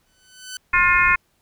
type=tone with exponential growth; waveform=10% pulse; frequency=1508 Hz; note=F#6; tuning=32 cents sharp; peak=-20 dBFS; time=0.06-0.57 s; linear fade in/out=2 ms; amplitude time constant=110 ms
type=harmonic tone; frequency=355.4 Hz; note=F4; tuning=30 cents sharp; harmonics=3 / 4 / 5 / 6 / 7; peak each=-20 / -20 / -20 / -20 / -20 dBFS; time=0.73-1.16 s; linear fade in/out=10 ms
type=noise; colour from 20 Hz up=brown; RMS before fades=-34 dBFS; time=0.73-1.16 s; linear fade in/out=5 ms
effects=pink hiss -65 dBFS RMS until 1.41 s